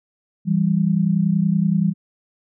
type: tone pair together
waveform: sine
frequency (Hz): 166.5 / 197.09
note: E3 / G3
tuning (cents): +18 / +10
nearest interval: minor third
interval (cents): 292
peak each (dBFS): -18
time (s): 0.45-1.94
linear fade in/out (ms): 50
effects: none